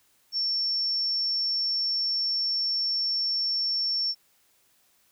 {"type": "tone", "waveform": "sine", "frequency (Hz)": 5440, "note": "F8", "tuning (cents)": -46, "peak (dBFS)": -24, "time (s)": [0.32, 4.15], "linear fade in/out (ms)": 50, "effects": ["white hiss -65 dBFS RMS until 5.11 s"]}